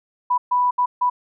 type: tone bursts at uneven times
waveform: sine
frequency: 987.8 Hz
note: B5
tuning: in tune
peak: -15 dBFS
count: 4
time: 0.3-0.38 / 0.51-0.71 / 0.78-0.86 / 1.01-1.1 s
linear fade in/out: 10 ms
effects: none